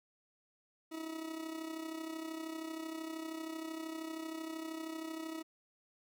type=tone with amplitude modulation; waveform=40% pulse; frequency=321.1 Hz; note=E4; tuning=45 cents flat; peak=-37 dBFS; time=0.91-5.43 s; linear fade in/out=20 ms; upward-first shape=sine; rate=32.9 Hz; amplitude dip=60%; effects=none